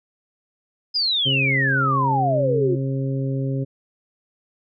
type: exponential sweep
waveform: sine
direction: down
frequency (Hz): 5080 to 340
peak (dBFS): -18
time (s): 0.94-2.76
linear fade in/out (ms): 20
type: harmonic tone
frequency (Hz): 134.9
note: C#3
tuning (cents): -47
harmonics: 1 / 2 / 3 / 4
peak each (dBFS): -22 / -28 / -32 / -34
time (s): 1.25-3.65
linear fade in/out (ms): 20
effects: none